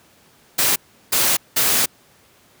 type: noise bursts at uneven times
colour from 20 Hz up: white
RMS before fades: -17 dBFS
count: 3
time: 0.58-0.76 / 1.12-1.37 / 1.56-1.86 s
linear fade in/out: 10 ms
effects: pink hiss -53 dBFS RMS until 2.6 s + high-pass 100 Hz 12 dB/octave